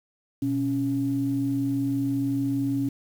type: tone pair together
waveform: sine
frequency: 123.48 / 277.2 Hz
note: B2 / C#4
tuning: 0 / 0 cents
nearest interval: octave + major second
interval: 1400 cents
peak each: -29 / -23 dBFS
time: 0.42-2.89 s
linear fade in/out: 5 ms
effects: tanh soft clip ceiling -15 dBFS + 8-bit